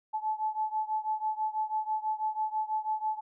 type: beating tone pair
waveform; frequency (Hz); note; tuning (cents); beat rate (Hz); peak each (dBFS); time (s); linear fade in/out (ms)
sine; 863 / 869.1; A5 / A5; -34 / -22; 6.1; -31 / -33; 0.13-3.21; 20
effects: none